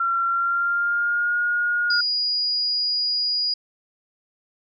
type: tone with pitch glide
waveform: sine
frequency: 1366 to 1433.9 Hz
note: F6 to F6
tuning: -39 to +45 cents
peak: -19 dBFS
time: 0-2.01 s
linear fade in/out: 5 ms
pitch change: +84 cents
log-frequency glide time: 0.24-1.37 s
type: tone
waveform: sine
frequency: 4889 Hz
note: D#8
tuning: 31 cents flat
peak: -20 dBFS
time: 1.9-3.54 s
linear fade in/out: 5 ms
effects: none

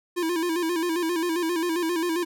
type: tone with vibrato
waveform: square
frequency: 337.8 Hz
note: E4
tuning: 42 cents sharp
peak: -24 dBFS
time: 0.16-2.25 s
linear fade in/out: 20 ms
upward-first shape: square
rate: 7.5 Hz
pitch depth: 76 cents each way
effects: none

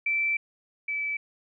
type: tone pair in turn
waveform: sine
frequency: 2331 / 2306 Hz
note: D7 / D7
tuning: -14 / -32 cents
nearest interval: unison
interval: 18 cents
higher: first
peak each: -23 / -27 dBFS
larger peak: first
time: 0.06-0.37 / 0.88-1.17 s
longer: first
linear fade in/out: 5 ms
effects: none

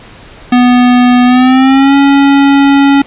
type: tone with pitch glide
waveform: square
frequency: 246.9 to 278.7 Hz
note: B3 to C#4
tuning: 0 to +9 cents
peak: -4 dBFS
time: 0.52-3.02 s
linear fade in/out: 5 ms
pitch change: +209 cents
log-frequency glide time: 1.25-1.95 s
effects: pink hiss -34 dBFS RMS until 3.06 s + resampled to 8000 Hz

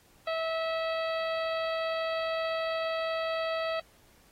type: harmonic tone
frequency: 650 Hz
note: E5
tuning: 24 cents flat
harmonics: 1 / 2 / 3 / 4 / 5 / 6 / 7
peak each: -30 / -36 / -40 / -42 / -44 / -46 / -47 dBFS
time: 0.27-3.8 s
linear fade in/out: 5 ms
effects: pink hiss -62 dBFS RMS until 4.31 s + AAC 48 kbps

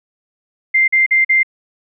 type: tone bursts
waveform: sine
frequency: 2093 Hz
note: C7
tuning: in tune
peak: -9 dBFS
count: 4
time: 0.74-1.432 s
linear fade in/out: 10 ms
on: 140 ms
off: 44 ms
effects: none

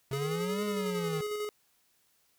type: linear two-way sweep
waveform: square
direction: up then down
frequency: 130.81 to 207.7 to 153.9 Hz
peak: -34 dBFS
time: 0.11-1.21 s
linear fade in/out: 2 ms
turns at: 0.64 s
type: tone with tremolo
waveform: square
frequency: 419.7 Hz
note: G#4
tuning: 18 cents sharp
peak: -32 dBFS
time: 0.13-1.49 s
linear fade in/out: 0 ms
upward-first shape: square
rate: 11 Hz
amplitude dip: 30%
effects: white hiss -70 dBFS RMS until 2.38 s

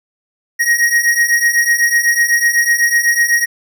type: beating tone pair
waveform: square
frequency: 1879 / 1887 Hz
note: A#6 / A#6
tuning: +13 / +21 cents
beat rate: 8 Hz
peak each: -16 / -13 dBFS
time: 0.59-3.46 s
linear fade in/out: 20 ms
effects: none

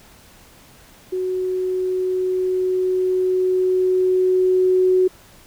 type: tone with level ramp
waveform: sine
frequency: 370 Hz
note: F#4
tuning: in tune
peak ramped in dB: -20 to -12 dBFS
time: 1.12-5.08 s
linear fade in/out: 10 ms
effects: pink hiss -48 dBFS RMS until 5.46 s

